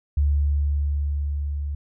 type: tone with level ramp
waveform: sine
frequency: 72.2 Hz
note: D2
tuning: 29 cents flat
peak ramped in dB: -16 to -25 dBFS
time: 0.17-1.75 s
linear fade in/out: 5 ms
effects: none

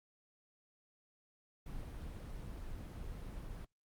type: noise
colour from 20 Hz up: brown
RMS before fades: -45 dBFS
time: 1.66-3.65 s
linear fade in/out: 5 ms
effects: Opus 24 kbps

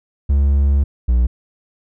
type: tone pair in turn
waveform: triangle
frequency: 70 / 60.44 Hz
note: C#2 / B1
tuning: +18 / -37 cents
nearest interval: minor third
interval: 255 cents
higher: first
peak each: -9 dBFS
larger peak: neither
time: 0.29-0.84 / 1.08-1.27 s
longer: first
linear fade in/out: 10 ms
effects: none

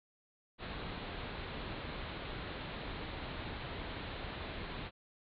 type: low-pass noise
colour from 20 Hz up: pink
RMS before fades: -43 dBFS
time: 0.58-4.91 s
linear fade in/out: 50 ms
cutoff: 4200 Hz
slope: 96 dB/octave
effects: none

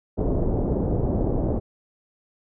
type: low-pass noise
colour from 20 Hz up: pink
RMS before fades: -23 dBFS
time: 0.17-1.6 s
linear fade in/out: 20 ms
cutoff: 620 Hz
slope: 24 dB/octave
effects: none

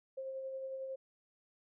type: tone with tremolo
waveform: sine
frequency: 531 Hz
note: C5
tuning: 25 cents sharp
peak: -38 dBFS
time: 0.17-0.96 s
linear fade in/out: 10 ms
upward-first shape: sine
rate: 11 Hz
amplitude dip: 30%
effects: none

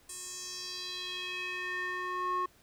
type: tone with band-pass filter sweep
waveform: square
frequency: 363.6 Hz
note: F#4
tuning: 30 cents flat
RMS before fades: -37 dBFS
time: 0.09-2.46 s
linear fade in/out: 5 ms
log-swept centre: 8600 to 1000 Hz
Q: 3.4
effects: pink hiss -63 dBFS RMS until 2.62 s

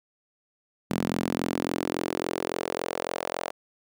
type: tone with high-pass filter sweep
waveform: sawtooth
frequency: 43.59 Hz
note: F1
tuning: 3 cents flat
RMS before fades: -30 dBFS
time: 0.9-3.51 s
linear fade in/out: 10 ms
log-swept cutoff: 200 to 620 Hz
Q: 2.2
effects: none

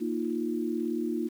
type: chord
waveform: sine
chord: Bb suspended fourth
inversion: none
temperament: equal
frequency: 233.1 / 311.1 / 349.2 Hz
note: Bb3 / Eb4 / F4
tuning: 0 / 0 / 0 cents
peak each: -32 dBFS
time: 0-1.29 s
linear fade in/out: 20 ms
effects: 9-bit

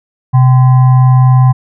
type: tone with frequency modulation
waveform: sine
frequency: 128.2 Hz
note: C3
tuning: 35 cents flat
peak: -3 dBFS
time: 0.33-1.53 s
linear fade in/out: 20 ms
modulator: 900 Hz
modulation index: 0.3
effects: none

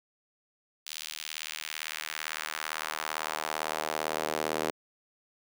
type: tone with high-pass filter sweep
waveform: sawtooth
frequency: 77.78 Hz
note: D#2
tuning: in tune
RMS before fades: -35 dBFS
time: 0.86-4.71 s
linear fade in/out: 10 ms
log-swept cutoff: 3700 to 410 Hz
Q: 1.2
effects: none

